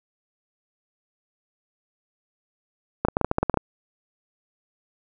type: clicks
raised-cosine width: 1 ms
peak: -6 dBFS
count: 11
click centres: 3.05 / 3.085 / 3.169 / 3.213 / 3.246 / 3.314 / 3.384 / 3.43 / 3.497 / 3.542 / 3.573 s
effects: none